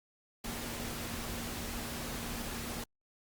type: tone in noise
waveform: sine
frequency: 234.8 Hz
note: A#3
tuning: 13 cents sharp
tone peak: -45 dBFS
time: 0.44-2.84 s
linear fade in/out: 5 ms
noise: pink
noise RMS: -40 dBFS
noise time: 0.44-2.84 s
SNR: -8 dB
effects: Opus 48 kbps